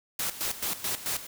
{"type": "noise with tremolo", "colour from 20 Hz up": "white", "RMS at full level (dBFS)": -30, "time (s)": [0.19, 1.27], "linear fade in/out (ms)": 5, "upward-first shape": "square", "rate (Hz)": 4.6, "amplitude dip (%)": 75, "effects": []}